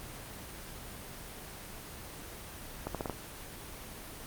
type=accelerating click train; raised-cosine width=1 ms; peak=-20 dBFS; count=5; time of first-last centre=2.87-3.097 s; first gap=77 ms; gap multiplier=0.8; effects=pink hiss -45 dBFS RMS until 4.26 s + Opus 24 kbps